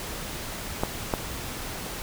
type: clicks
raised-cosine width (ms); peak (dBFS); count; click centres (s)
1; -9; 2; 0.835 / 1.138
effects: pink hiss -35 dBFS RMS until 2.02 s